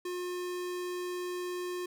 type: tone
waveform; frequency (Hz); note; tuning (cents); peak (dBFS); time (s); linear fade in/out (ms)
square; 358.3; F4; +44; -35; 0.05-1.86; 5
effects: none